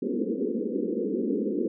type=band-pass noise; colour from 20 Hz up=pink; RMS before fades=-28 dBFS; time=0.02-1.68 s; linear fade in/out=5 ms; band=200 to 490 Hz; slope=96 dB/octave; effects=none